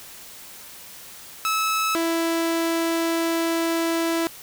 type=tone pair in turn; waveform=sawtooth; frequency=1300 / 331.3 Hz; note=E6 / E4; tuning=-24 / +9 cents; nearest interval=2 octaves; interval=2367 cents; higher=first; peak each=-17 dBFS; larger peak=neither; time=1.45-1.95 / 1.95-4.27 s; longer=second; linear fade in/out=0 ms; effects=white hiss -42 dBFS RMS until 4.42 s